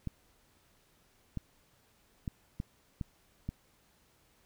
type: clicks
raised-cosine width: 5 ms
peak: -23 dBFS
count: 6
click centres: 0.073 / 1.373 / 2.278 / 2.601 / 3.012 / 3.49 s
effects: pink hiss -68 dBFS RMS until 4.45 s